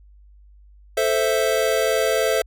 square chord, A minor, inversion none, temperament equal, 440 / 523.3 / 659.3 Hz, A4 / C5 / E5, 0 / 0 / 0 cents, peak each -23 dBFS, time 0.97-2.42 s, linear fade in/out 5 ms, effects added 50 Hz sine -46 dBFS peak until 2.46 s

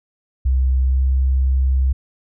sine tone with pitch glide, 64.9 to 65.73 Hz, C2 to C2, -13 to +9 cents, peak -13 dBFS, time 0.45-1.93 s, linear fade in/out 10 ms, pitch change +22 cents, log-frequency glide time 0.86-1 s, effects none

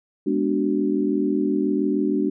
sine chord, G# half-diminished seventh, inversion none, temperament equal with one note detuned, 207.7 / 246.9 / 293.7 / 375.2 Hz, G#3 / B3 / D4 / F#4, 0 / 0 / 0 / +24 cents, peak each -25 / -27 / -22 / -25 dBFS, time 0.26-2.3 s, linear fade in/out 10 ms, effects none

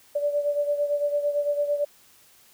sine beating tone pair, 580 / 588.9 Hz, D5 / D5, -22 / +5 cents, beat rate 8.9 Hz, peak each -23 / -29 dBFS, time 0.15-1.85 s, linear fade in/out 10 ms, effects white hiss -56 dBFS RMS until 2.53 s

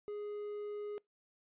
triangle tone, 415.3 Hz, G#4, in tune, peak -37 dBFS, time 0.08-0.98 s, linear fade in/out 0 ms, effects noise-tail reverb RT60 0.2 s tail -26 dB re dry + resampled to 8000 Hz

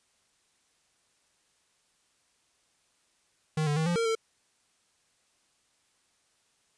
square tone with pitch steps, 155.6 / 147.2 / 158.9 / 173.2 / 459.5 / 449.2 Hz, D#3 / D3 / D#3 / F3 / A#4 / A4, 0 / +4 / +37 / -14 / -25 / +36 cents, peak -26 dBFS, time 3.57-4.152 s, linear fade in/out 5 ms, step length 97 ms, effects white hiss -70 dBFS RMS until 6.77 s + resampled to 22050 Hz

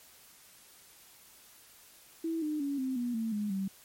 sine tone with pitch steps, 327.1 / 303.4 / 281.5 / 261.1 / 242.2 / 224.7 / 208.5 / 193.37 Hz, E4 / D#4 / C#4 / C4 / B3 / A3 / G#3 / G3, -13 / -44 / +27 / -3 / -34 / +37 / +7 / -23 cents, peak -30 dBFS, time 2.24-3.68 s, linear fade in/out 5 ms, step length 180 ms, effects white hiss -57 dBFS RMS until 3.84 s + MP3 64 kbps

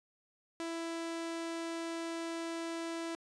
sawtooth tone, 331.9 Hz, E4, 12 cents sharp, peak -33 dBFS, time 0.6-3.15 s, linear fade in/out 0 ms, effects resampled to 22050 Hz

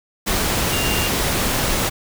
sine tone in noise, 2794 Hz, F7, in tune, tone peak -25 dBFS, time 0.71-1.09 s, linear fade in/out 20 ms, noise pink, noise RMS -20 dBFS, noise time 0.26-1.9 s, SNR -8 dB, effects none

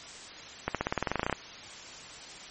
accelerating click train, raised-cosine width 0.5 ms, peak -12 dBFS, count 15, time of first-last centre 0.68-1.327 s, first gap 67 ms, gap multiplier 0.94, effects white hiss -45 dBFS RMS until 2.5 s + MP3 32 kbps

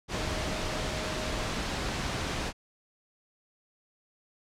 sine tone in noise, 622.3 Hz, D#5, in tune, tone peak -41 dBFS, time 0.12-1.52 s, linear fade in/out 50 ms, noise pink, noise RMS -32 dBFS, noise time 0.08-2.53 s, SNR -12 dB, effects low-pass 6000 Hz 12 dB/octave

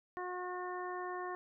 harmonic tone, 361.7 Hz, F#4, 39 cents flat, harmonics 1 / 2 / 3 / 4 / 5, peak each -42 / -44 / -43 / -53 / -48 dBFS, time 0.17-1.35 s, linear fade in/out 0 ms, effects none

